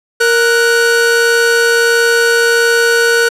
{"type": "tone pair together", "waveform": "45% pulse", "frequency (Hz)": [466.2, 1480.1], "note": ["A#4", "F#6"], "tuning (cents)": [0, 0], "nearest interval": "octave + minor sixth", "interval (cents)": 2000, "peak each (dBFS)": -11, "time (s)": [0.2, 3.29], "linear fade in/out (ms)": 10, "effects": ["low-pass 11000 Hz 12 dB/octave"]}